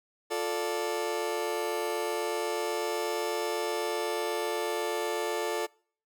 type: chord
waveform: 30% pulse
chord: D minor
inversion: first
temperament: just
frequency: 352.4 / 440.5 / 587.3 Hz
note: F4 / A4 / D5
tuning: +16 / +2 / 0 cents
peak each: -32 / -29 / -33 dBFS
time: 0.3-5.67 s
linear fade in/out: 20 ms
effects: noise-tail reverb RT60 0.5 s tail -25 dB re dry